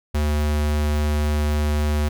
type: tone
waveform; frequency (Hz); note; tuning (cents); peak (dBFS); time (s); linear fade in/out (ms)
square; 74.7; D2; +30; -19; 0.14-2.09; 10
effects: none